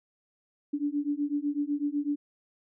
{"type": "beating tone pair", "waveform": "sine", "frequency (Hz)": [286.3, 294.3], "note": ["D4", "D4"], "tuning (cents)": [-44, 4], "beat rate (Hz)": 8, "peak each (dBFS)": -30, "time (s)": [0.73, 2.16], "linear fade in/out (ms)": 10, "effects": []}